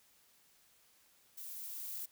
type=noise with level ramp; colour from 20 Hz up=violet; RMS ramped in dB=-47 to -42 dBFS; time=1.37-2.06 s; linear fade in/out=10 ms; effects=white hiss -68 dBFS RMS until 2.11 s